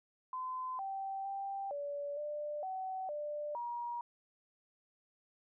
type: tone with pitch steps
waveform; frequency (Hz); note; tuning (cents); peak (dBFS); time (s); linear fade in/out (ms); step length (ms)
sine; 1024 / 778 / 787 / 574 / 594 / 756 / 593 / 953; C6 / G5 / G5 / D5 / D5 / F#5 / D5 / A#5; -38 / -13 / +7 / -40 / +20 / +37 / +17 / +38; -37; 0.33-4.01; 2; 460
effects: none